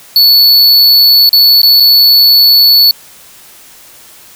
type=tone with dropouts; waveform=square; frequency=4435 Hz; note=C#8; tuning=in tune; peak=-3 dBFS; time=0.16-2.91 s; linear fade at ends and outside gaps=1 ms; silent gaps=1.292-1.33 / 1.617-1.631 / 1.8-1.804 s; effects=white hiss -37 dBFS RMS until 4.35 s

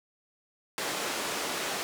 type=band-pass noise; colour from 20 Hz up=pink; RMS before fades=-33 dBFS; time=0.78-1.83 s; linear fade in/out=0 ms; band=350 to 9800 Hz; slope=12 dB/octave; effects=none

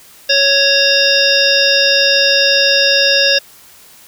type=harmonic tone with a mistuned harmonic; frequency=554.4 Hz; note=C#5; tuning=in tune; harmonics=1 / 3 / 5 / 7 / 9 / 10; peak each=-16 / -16 / -16 / -16 / -16 / -16 dBFS; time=0.29-3.39 s; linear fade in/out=10 ms; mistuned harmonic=7; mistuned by=-91 cents; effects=white hiss -42 dBFS RMS until 4.07 s

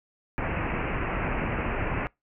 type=low-pass noise; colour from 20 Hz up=pink; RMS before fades=-29 dBFS; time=0.38-2.07 s; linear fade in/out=0 ms; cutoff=2700 Hz; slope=96 dB/octave; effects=noise-tail reverb RT60 0.2 s tail -25 dB re dry

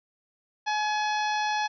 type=harmonic tone with a mistuned harmonic; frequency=847 Hz; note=G#5; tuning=34 cents sharp; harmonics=1 / 2 / 3 / 4 / 5 / 6 / 7; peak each=-26 / -32 / -36 / -38 / -40 / -42 / -43 dBFS; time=0.66-1.68 s; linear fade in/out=20 ms; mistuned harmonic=7; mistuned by=-39 cents; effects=none

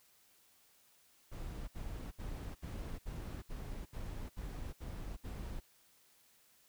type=noise bursts; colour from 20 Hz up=brown; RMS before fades=-43 dBFS; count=10; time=1.31-5.604 s; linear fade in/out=20 ms; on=370 ms; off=66 ms; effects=white hiss -68 dBFS RMS until 6.68 s

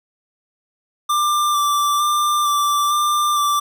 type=tone with vibrato; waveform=square; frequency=1180 Hz; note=D6; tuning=8 cents sharp; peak=-16 dBFS; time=1.09-3.6 s; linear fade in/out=10 ms; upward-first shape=square; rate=1.1 Hz; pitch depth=14 cents each way; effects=none

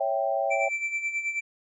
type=chord; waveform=sine; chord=C# diminished; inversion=none; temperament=equal; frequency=554.4 / 659.3 / 784 Hz; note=C#5 / E5 / G5; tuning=0 / 0 / 0 cents; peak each=-28 dBFS; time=0-0.69 s; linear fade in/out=10 ms
type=tone with tremolo; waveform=triangle; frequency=2336 Hz; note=D7; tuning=10 cents flat; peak=-23 dBFS; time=0.5-1.41 s; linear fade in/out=20 ms; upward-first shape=sine; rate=9.3 Hz; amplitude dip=65%
effects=resampled to 24000 Hz

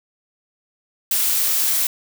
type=noise; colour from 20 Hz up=blue; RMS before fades=-19 dBFS; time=1.11-1.87 s; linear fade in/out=2 ms; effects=none

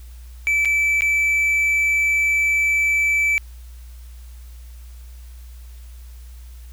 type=tone with dropouts; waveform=triangle; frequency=2315 Hz; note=D7; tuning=25 cents flat; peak=-14 dBFS; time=0.47-3.38 s; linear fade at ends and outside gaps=0 ms; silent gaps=0.649-0.655 / 1.008-1.02 s; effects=added 60 Hz sine -36 dBFS peak until 6.72 s + white hiss -53 dBFS RMS until 6.72 s

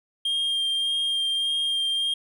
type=tone with vibrato; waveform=triangle; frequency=3207 Hz; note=G7; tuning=39 cents sharp; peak=-21 dBFS; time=0.25-2.14 s; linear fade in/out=5 ms; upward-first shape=sine; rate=1.7 Hz; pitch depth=12 cents each way; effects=none

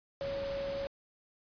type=tone in noise; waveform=sine; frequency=555 Hz; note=C#5; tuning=2 cents sharp; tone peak=-34 dBFS; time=0.21-0.87 s; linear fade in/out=0 ms; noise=pink; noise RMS=-44 dBFS; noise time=0.21-0.87 s; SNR=+7 dB; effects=resampled to 11025 Hz

